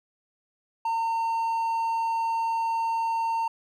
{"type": "tone", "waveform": "triangle", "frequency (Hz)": 911, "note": "A#5", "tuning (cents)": -40, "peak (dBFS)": -22, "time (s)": [0.85, 3.48], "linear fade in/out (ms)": 5, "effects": []}